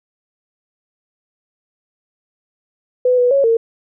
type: tone with pitch steps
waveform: sine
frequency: 501 / 491.8 / 553 / 456.7 Hz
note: B4 / B4 / C#5 / A#4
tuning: +25 / -7 / -4 / -36 cents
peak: -10 dBFS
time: 3.05-3.57 s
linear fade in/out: 5 ms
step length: 130 ms
effects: none